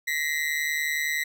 40% pulse ring-modulated tone, 1975.5 Hz, B6, in tune, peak -21 dBFS, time 0.07-1.24 s, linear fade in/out 10 ms, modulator 75.2 Hz, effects none

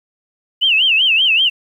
sine tone with vibrato, 2861 Hz, F7, 41 cents sharp, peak -10 dBFS, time 0.61-1.5 s, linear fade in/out 20 ms, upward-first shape sine, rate 5.2 Hz, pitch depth 190 cents each way, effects 8-bit

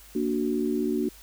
sine chord, Bb augmented, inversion none, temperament equal, 233.1 / 293.7 / 370 Hz, Bb3 / D4 / F#4, 0 / 0 / 0 cents, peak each -28 dBFS, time 0.15-1.09 s, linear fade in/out 5 ms, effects added 50 Hz sine -52 dBFS peak until 1.22 s + white hiss -51 dBFS RMS until 1.22 s

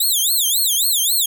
10% pulse tone with vibrato, 3682 Hz, A#7, 22 cents flat, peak -8 dBFS, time 0-1.26 s, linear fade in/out 5 ms, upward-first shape sine, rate 3.7 Hz, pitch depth 280 cents each way, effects none

